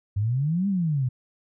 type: exponential two-way sweep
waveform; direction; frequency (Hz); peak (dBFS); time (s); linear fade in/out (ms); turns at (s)
sine; up then down; 96.8 to 204.3 to 121.6; -21; 0.16-1.09; 10; 0.68
effects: none